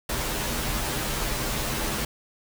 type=noise with comb filter; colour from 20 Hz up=pink; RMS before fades=-28 dBFS; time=0.09-2.05 s; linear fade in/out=5 ms; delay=11 ms; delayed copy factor=-1; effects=none